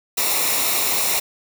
white noise with comb filter, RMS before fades -20 dBFS, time 0.17-1.2 s, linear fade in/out 10 ms, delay 0.63 ms, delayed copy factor -0.6, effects none

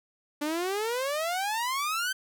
sawtooth exponential sweep, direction up, 288.8 to 1568 Hz, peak -24 dBFS, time 0.41-2.13 s, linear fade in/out 10 ms, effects none

